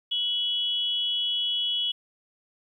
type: tone pair together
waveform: sine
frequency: 2960 / 3340 Hz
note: F#7 / G#7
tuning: 0 / +9 cents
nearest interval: major second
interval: 209 cents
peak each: -27 dBFS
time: 0.11-1.92 s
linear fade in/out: 10 ms
effects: 10-bit